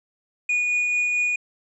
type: tone with tremolo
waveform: triangle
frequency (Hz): 2455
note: D#7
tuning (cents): -24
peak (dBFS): -17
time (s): 0.49-1.36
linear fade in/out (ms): 5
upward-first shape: triangle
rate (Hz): 4.5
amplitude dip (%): 25
effects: resampled to 24000 Hz